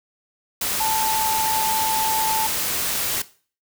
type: tone in noise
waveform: sine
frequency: 880 Hz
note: A5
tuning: in tune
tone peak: -21 dBFS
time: 0.8-2.47 s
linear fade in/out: 5 ms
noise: white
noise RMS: -24 dBFS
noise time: 0.61-3.22 s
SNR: 0 dB
effects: noise-tail reverb RT60 0.4 s tail -17 dB re dry